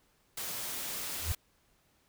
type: noise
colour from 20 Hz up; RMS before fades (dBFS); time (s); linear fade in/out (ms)
white; -38; 0.37-1.35; 5
type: tone with exponential growth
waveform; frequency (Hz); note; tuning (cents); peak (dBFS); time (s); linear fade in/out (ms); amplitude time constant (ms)
sine; 82; E2; -9; -25; 1.16-1.32; 5; 34
effects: pink hiss -70 dBFS RMS until 2.08 s